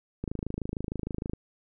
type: click train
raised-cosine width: 3 ms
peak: -19 dBFS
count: 30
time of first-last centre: 0.24-1.334 s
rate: 26.5 Hz
effects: none